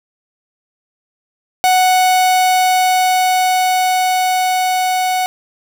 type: tone with level ramp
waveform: 45% pulse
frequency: 740 Hz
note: F#5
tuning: in tune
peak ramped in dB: -9 to -14 dBFS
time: 1.64-5.26 s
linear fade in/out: 0 ms
effects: 7-bit